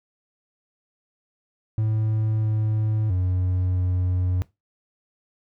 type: tone with pitch steps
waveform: triangle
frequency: 109 / 108.2 / 91.5 / 90.9 Hz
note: A2 / A2 / F#2 / F#2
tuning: -16 / -29 / -19 / -30 cents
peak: -18 dBFS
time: 1.78-4.42 s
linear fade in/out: 0 ms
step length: 660 ms
effects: noise-tail reverb RT60 0.2 s tail -19 dB re dry